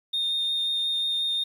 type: tone with vibrato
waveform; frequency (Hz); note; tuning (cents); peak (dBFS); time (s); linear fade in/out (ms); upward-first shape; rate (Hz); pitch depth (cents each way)
sine; 3660; A#7; -32; -22; 0.13-1.44; 10; sine; 5.6; 9
effects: tanh soft clip ceiling -21 dBFS + 9-bit